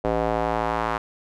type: tone with band-pass filter sweep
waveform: square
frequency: 56 Hz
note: A1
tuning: 31 cents sharp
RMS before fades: -24 dBFS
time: 0.04-0.98 s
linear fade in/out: 5 ms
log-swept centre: 570 to 1100 Hz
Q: 1.8
effects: none